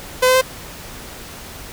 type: tone with pitch steps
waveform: sawtooth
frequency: 508 / 513 / 519 Hz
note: B4 / C5 / C5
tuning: +49 / -34 / -14 cents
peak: -7 dBFS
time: 0.22-0.415 s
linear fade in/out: 10 ms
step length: 65 ms
effects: pink hiss -35 dBFS RMS until 1.72 s